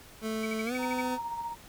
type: tone with pitch glide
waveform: 25% pulse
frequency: 220 to 252.7 Hz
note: A3 to B3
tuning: 0 to +40 cents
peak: -27 dBFS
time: 0.21-1.19 s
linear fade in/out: 50 ms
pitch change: +240 cents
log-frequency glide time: 0.64-0.73 s
type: tone bursts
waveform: sine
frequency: 2280 Hz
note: C#7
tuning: 48 cents sharp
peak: -34 dBFS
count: 8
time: 0.43-1.012 s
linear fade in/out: 5 ms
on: 29 ms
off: 50 ms
type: tone with tremolo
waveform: sine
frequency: 932.3 Hz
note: A#5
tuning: in tune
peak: -31 dBFS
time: 0.78-1.56 s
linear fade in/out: 50 ms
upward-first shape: sine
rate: 15 Hz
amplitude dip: 45%
effects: pink hiss -52 dBFS RMS until 1.68 s